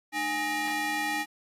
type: ring-modulated tone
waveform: 30% pulse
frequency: 523 Hz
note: C5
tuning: 1 cent flat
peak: -22 dBFS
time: 0.12-1.26 s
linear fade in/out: 50 ms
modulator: 1350 Hz
effects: AAC 48 kbps